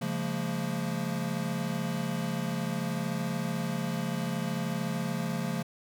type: chord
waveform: square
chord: Bb minor seventh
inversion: first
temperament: equal with one note detuned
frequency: 138.59 / 174.61 / 207.7 / 228.3 Hz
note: Db3 / F3 / Ab3 / Bb3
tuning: 0 / 0 / 0 / -36 cents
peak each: -37 / -34 / -39 / -36 dBFS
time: 0.01-5.63 s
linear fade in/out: 10 ms
effects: none